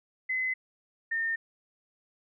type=tone pair in turn; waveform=sine; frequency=2035 / 1819.3 Hz; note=C7 / A#6; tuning=-49 / -43 cents; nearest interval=major second; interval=194 cents; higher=first; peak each=-27 dBFS; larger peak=neither; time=0.29-0.54 / 1.11-1.36 s; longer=neither; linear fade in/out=10 ms; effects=none